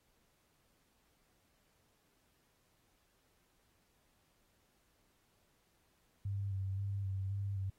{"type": "tone with vibrato", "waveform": "sine", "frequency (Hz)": 97.8, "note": "G2", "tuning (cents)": -4, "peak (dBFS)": -35, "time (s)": [6.25, 7.7], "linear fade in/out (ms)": 5, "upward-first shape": "square", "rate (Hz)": 1.9, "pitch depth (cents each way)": 27, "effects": ["pink hiss -75 dBFS RMS until 7.78 s", "AAC 48 kbps"]}